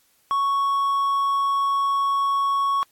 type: tone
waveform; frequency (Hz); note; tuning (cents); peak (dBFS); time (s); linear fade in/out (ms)
triangle; 1110; C#6; +2; -17; 0.31-2.83; 0
effects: white hiss -62 dBFS RMS until 2.91 s + AAC 64 kbps